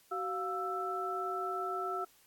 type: tone cluster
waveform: sine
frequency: 377.4 / 706 / 1324 Hz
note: F#4 / F5 / E6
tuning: +34 / +19 / +7 cents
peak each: -39 / -39 / -36 dBFS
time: 0.11-2.05 s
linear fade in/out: 10 ms
effects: white hiss -65 dBFS RMS until 2.26 s + AAC 64 kbps